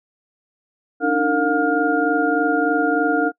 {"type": "tone cluster", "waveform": "sine", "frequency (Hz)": [287.1, 310.4, 457.7, 713, 1416], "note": ["D4", "D#4", "A#4", "F5", "F6"], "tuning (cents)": [-39, -4, -32, 36, 23], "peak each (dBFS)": -22, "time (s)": [1, 3.32], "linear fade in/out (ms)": 50, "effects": ["noise-tail reverb RT60 0.1 s tail -24 dB re dry"]}